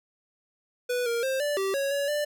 square tone with pitch steps, 492.5 / 467.8 / 529 / 585 / 387.9 / 553 / 565 / 591 Hz, B4 / A#4 / C5 / D5 / G4 / C#5 / C#5 / D5, -5 / +6 / +19 / -7 / -18 / -4 / +33 / +11 cents, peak -26 dBFS, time 0.89-2.25 s, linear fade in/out 10 ms, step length 170 ms, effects none

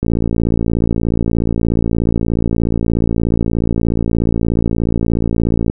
click train, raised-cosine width 3 ms, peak -3 dBFS, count 323, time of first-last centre 0.03-5.699 s, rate 56.8 Hz, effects none

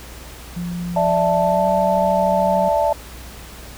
sine tone with pitch glide, 174.61 to 186.06 Hz, F3 to F#3, 0 to +10 cents, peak -23 dBFS, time 0.56-2.69 s, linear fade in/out 10 ms, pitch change +110 cents, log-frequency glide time 1.38-1.64 s
sine chord, D suspended second, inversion none, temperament just, 587.3 / 660.7 / 881 Hz, D5 / E5 / A5, 0 / +4 / +2 cents, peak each -19 dBFS, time 0.96-2.93 s, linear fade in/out 5 ms
effects added 60 Hz sine -38 dBFS peak until 3.77 s + pink hiss -39 dBFS RMS until 3.77 s

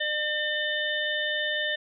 harmonic tone, 602 Hz, D5, 43 cents sharp, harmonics 1 / 3 / 5 / 6, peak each -33 / -28 / -33 / -33 dBFS, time 0-1.76 s, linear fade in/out 10 ms, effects none

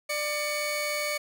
sawtooth tone pair together, 594 / 2243 Hz, D5 / C#7, +20 / +20 cents, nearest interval octave + major seventh, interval 2300 cents, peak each -27 dBFS, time 0.09-1.18 s, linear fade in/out 10 ms, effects none

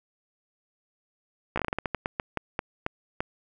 slowing click train, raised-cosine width 0.5 ms, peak -12 dBFS, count 16, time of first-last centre 1.56-3.205 s, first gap 15 ms, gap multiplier 1.25, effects none

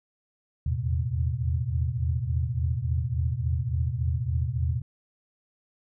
sine tone cluster, 79.3 / 82.8 / 112 / 126.6 Hz, D#2 / E2 / A2 / B2, +33 / +8 / +31 / +43 cents, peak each -30 / -29 / -31 / -29 dBFS, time 0.66-4.82 s, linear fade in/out 5 ms, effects none

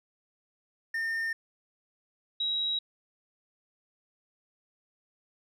triangle / sine tone pair in turn, 1816 / 3848 Hz, A#6 / B7, -46 / -46 cents, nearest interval octave + minor second, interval 1300 cents, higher second, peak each -27 dBFS, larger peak neither, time 0.94-1.33 / 2.4-2.79 s, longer neither, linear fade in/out 5 ms, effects none

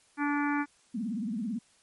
harmonic tone, 290 Hz, D4, 22 cents flat, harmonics 1 / 3 / 4 / 5 / 6 / 7 / 8, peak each -28 / -34 / -37 / -36 / -38 / -43 / -41 dBFS, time 0.17-0.66 s, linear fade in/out 50 ms
sine tone with vibrato, 220.9 Hz, A3, 7 cents sharp, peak -30 dBFS, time 0.94-1.59 s, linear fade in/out 10 ms, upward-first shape triangle, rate 18 Hz, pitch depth 260 cents each way
effects white hiss -64 dBFS RMS until 1.82 s + MP3 48 kbps

